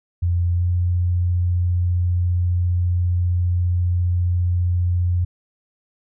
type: tone with pitch glide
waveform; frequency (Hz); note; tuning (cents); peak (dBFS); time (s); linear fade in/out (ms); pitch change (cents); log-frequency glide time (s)
sine; 87.1 to 88.52; F2 to F2; -4 to +24; -16; 0.22-5.25; 10; +28; 0.54-0.64
effects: none